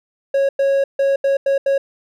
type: tone bursts at uneven times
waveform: triangle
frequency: 550 Hz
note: C#5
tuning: 14 cents flat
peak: -11 dBFS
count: 6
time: 0.34-0.49 / 0.59-0.84 / 0.99-1.16 / 1.24-1.37 / 1.46-1.58 / 1.66-1.78 s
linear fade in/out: 5 ms
effects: none